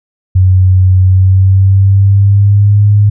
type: tone with pitch glide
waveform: sine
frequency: 93 to 103.19 Hz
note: F#2 to G#2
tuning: +9 to -11 cents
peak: -3 dBFS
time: 0.35-3.1 s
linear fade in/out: 10 ms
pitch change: +180 cents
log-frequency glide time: 1.01-2.84 s
effects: none